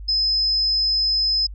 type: tone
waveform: sine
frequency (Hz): 5100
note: D#8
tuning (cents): +42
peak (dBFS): -17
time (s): 0.08-1.47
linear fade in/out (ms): 10
effects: added 50 Hz sine -32 dBFS peak until 1.54 s